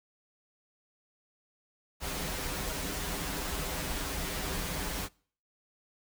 pink noise with comb filter, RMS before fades -35 dBFS, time 2-5.09 s, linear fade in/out 50 ms, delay 8.8 ms, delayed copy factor -0.95, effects noise-tail reverb RT60 0.5 s tail -25 dB re dry

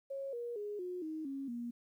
sine tone with pitch steps, 547 / 476.2 / 414.5 / 360.9 / 314.2 / 273.5 / 238.1 Hz, C#5 / A#4 / G#4 / F#4 / D#4 / C#4 / A#3, -23 / +37 / -3 / -43 / +17 / -23 / +37 cents, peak -38 dBFS, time 0.1-1.71 s, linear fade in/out 10 ms, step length 230 ms, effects 12-bit

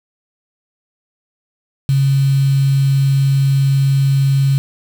sine tone with quantisation, 136.9 Hz, C#3, 21 cents flat, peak -10 dBFS, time 1.89-4.58 s, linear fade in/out 0 ms, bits 5, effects none

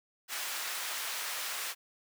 pink high-pass noise, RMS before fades -37 dBFS, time 0.28-1.75 s, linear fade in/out 50 ms, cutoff 1200 Hz, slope 12 dB/octave, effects none

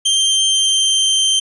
sawtooth tone with pitch glide, 3157 to 3133 Hz, G7 to G7, +12 to -2 cents, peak -9 dBFS, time 0.05-1.4 s, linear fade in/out 10 ms, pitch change -14 cents, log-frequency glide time 0.16-1.18 s, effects resampled to 24000 Hz

